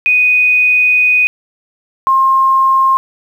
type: tone pair in turn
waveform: sine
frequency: 2489 / 1064.8 Hz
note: D#7 / C6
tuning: 0 / +30 cents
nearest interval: octave + minor third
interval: 1470 cents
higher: first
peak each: -7 dBFS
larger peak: neither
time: 0.06-1.27 / 2.07-2.97 s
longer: first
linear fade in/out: 0 ms
effects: 7-bit